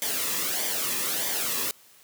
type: noise with flanger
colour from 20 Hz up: white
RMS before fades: -28 dBFS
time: 0.02-1.71 s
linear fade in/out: 0 ms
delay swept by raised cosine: 0.74 to 1.37 ms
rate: 1.6 Hz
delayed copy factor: -0.6
effects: white hiss -55 dBFS RMS until 2.03 s + high-pass 100 Hz 12 dB/octave